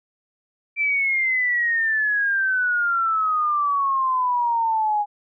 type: exponential sweep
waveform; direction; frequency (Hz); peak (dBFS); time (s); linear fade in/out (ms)
sine; down; 2349 to 821; -18; 0.76-5.06; 50
effects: none